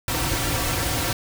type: noise with comb filter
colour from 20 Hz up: pink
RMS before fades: -24 dBFS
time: 0.08-1.13 s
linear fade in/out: 2 ms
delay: 4.8 ms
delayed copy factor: -0.85
effects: none